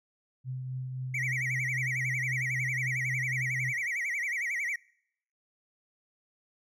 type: tone with tremolo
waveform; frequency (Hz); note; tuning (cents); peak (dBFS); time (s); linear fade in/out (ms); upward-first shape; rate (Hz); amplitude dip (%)
sine; 128.9; C3; -26; -32; 0.44-3.74; 50; triangle; 3.8; 35
type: tone with vibrato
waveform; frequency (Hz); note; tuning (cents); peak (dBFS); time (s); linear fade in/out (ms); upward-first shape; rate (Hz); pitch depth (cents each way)
triangle; 2093; C7; 0; -28; 1.14-4.76; 5; sine; 11; 190
effects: noise-tail reverb RT60 0.7 s tail -24 dB re dry